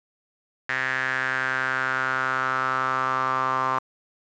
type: tone with band-pass filter sweep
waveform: sawtooth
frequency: 130.81 Hz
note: C3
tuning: in tune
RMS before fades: -25 dBFS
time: 0.69-3.79 s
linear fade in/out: 5 ms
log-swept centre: 1800 to 1100 Hz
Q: 5.6
effects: resampled to 16000 Hz + 8-bit